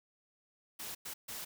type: noise bursts at uneven times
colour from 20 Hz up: white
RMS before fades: -43 dBFS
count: 3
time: 0.79-0.95 / 1.05-1.14 / 1.28-1.45 s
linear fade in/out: 10 ms
effects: none